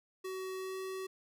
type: tone with pitch glide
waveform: square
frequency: 376.4 to 379 Hz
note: F#4 to F#4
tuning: +30 to +42 cents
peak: -39 dBFS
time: 0.24-1.07 s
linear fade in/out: 10 ms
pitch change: +12 cents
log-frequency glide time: 0.56-0.77 s
effects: none